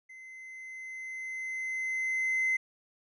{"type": "tone with level ramp", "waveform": "triangle", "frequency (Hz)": 2057, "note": "C7", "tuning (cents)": -30, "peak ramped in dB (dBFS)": [-45, -22], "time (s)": [0.09, 2.57], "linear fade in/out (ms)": 10, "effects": ["tanh soft clip ceiling -21 dBFS", "resampled to 24000 Hz"]}